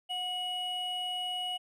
triangle tone pair together, 728.8 / 2915 Hz, F#5 / F#7, -26 / -26 cents, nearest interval 2 octaves, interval 2400 cents, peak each -36 / -32 dBFS, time 0.09-1.58 s, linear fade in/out 20 ms, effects none

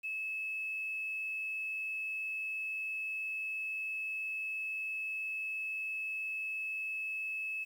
sine tone with quantisation, 2597 Hz, E7, 26 cents flat, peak -35 dBFS, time 0.03-7.65 s, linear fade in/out 20 ms, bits 10, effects none

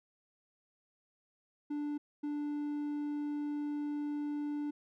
triangle tone bursts at uneven times, 293.7 Hz, D4, in tune, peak -32 dBFS, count 2, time 1.7-1.98 / 2.23-4.71 s, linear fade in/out 10 ms, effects none

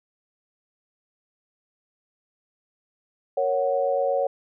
sine chord, F# major, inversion first, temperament equal, 466.2 / 554.4 / 740 Hz, A#4 / C#5 / F#5, 0 / 0 / 0 cents, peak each -28 / -22 / -27 dBFS, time 3.37-4.27 s, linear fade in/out 5 ms, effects none

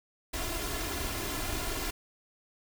pink noise with comb filter, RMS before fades -34 dBFS, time 0.33-1.91 s, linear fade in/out 10 ms, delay 2.9 ms, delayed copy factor +0.65, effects none

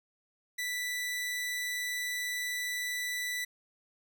sawtooth tone, 1975.5 Hz, B6, in tune, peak -29 dBFS, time 0.58-3.45 s, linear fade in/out 10 ms, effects none

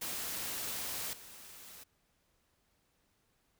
white noise with level steps, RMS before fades -39 / -52 dBFS, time 0.01-1.84 s, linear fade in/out 10 ms, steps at 1.13 s, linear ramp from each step 2 ms, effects pink hiss -75 dBFS RMS until 3.59 s

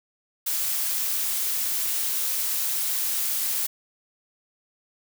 blue noise, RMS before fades -26 dBFS, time 0.46-3.67 s, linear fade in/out 10 ms, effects none

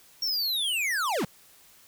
square linear sweep, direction down, 5588 to 134.6 Hz, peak -26 dBFS, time 0.22-1.25 s, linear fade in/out 5 ms, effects white hiss -56 dBFS RMS until 1.87 s

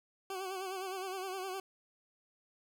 20% pulse tone with vibrato, 378.3 Hz, F#4, 38 cents sharp, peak -33 dBFS, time 0.3-1.6 s, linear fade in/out 2 ms, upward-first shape sine, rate 9.7 Hz, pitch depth 60 cents each way, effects none

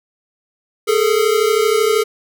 square tone pair together, 417.3 / 450.1 Hz, G#4 / A4, +8 / +39 cents, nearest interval minor second, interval 131 cents, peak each -16 dBFS, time 0.87-2.04 s, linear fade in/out 20 ms, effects none

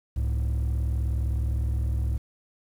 triangle tone pair together, 67.4 / 106.99 Hz, C#2 / A2, -48 / -48 cents, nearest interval minor sixth, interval 800 cents, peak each -21 / -26 dBFS, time 0.16-2.18 s, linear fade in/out 10 ms, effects tanh soft clip ceiling -19 dBFS + 9-bit

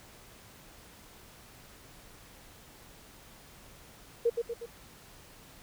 sine tone with echo, 468.6 Hz, A#4, 9 cents sharp, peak -22 dBFS, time 4.25-4.3 s, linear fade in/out 10 ms, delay 120 ms, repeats 3, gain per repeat -5 dB, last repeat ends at 4.66 s, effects pink hiss -54 dBFS RMS until 5.62 s

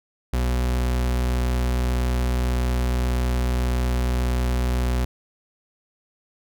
40% pulse tone, 61.74 Hz, B1, in tune, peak -19 dBFS, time 0.33-5.05 s, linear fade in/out 5 ms, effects none

